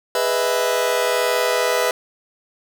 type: chord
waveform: sawtooth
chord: E major seventh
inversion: first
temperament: just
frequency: 412 / 494.4 / 618.1 / 659.3 Hz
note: G#4 / B4 / D#5 / E5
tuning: -14 / +2 / -12 / 0 cents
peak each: -22 / -16 / -21 / -20 dBFS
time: 0.15-1.91 s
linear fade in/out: 2 ms
effects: none